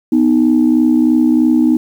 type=tone pair together; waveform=sine; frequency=248 / 311.1 Hz; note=B3 / D#4; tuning=+7 / 0 cents; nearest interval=major third; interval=393 cents; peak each=-10 dBFS; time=0.12-1.77 s; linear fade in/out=5 ms; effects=tanh soft clip ceiling -2 dBFS + 7-bit